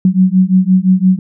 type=beating tone pair; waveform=sine; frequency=183.4 / 189.2 Hz; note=F#3 / F#3; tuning=-15 / +39 cents; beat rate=5.8 Hz; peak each=-10 dBFS; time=0.05-1.19 s; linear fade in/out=2 ms; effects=none